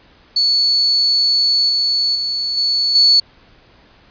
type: tone with level steps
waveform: sine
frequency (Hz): 4435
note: C#8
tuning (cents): 0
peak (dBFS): -11 / -13 / -17 / -13 / -7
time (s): 0.36-3.2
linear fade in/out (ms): 5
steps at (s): 1.69 / 2.15 / 2.57 / 2.95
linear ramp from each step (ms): 5
effects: pink hiss -49 dBFS RMS until 4.1 s + resampled to 11025 Hz